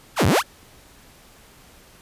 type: exponential two-way sweep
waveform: sawtooth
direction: down then up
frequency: 1864.7 to 76.9 to 1864.7 Hz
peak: -11 dBFS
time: 0.16-0.43 s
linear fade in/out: 50 ms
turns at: 0.26 s
effects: pink hiss -50 dBFS RMS until 2.01 s + resampled to 32000 Hz